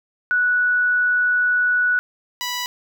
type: tone pair in turn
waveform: sine / 10% pulse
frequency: 1474 / 983.8 Hz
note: F#6 / B5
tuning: -7 / -7 cents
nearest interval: perfect fifth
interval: 700 cents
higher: first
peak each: -15 dBFS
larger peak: neither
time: 0.31-1.99 / 2.41-2.66 s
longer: first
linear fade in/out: 0 ms
effects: none